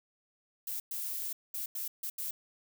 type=noise bursts at uneven times; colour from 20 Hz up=violet; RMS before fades=-37 dBFS; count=6; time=0.67-0.8 / 0.91-1.33 / 1.54-1.66 / 1.75-1.88 / 2.03-2.1 / 2.18-2.31 s; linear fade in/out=5 ms; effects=none